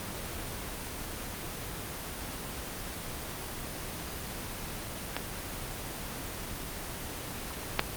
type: clicks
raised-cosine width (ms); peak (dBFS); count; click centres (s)
0.3; -14 / -6; 2; 5.166 / 7.794
effects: pink hiss -38 dBFS RMS until 7.96 s + Opus 24 kbps